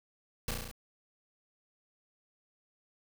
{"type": "noise with echo", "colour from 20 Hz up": "pink", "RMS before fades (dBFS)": -33, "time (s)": [0.48, 0.51], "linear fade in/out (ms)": 2, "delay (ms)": 34, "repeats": 6, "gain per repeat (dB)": -2, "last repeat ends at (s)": 0.714, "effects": []}